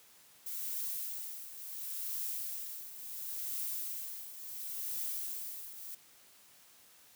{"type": "noise with tremolo", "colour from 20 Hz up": "violet", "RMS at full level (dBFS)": -37, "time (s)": [0.46, 5.95], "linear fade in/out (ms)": 5, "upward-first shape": "triangle", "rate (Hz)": 0.71, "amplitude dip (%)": 75, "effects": ["white hiss -61 dBFS RMS until 7.15 s", "high-pass 80 Hz 12 dB/octave"]}